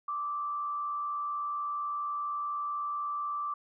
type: tone with frequency modulation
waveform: sine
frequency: 1170 Hz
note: D6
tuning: 7 cents flat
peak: -31 dBFS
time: 0.08-3.54 s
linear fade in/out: 5 ms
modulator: 87.9 Hz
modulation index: 0.43
effects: none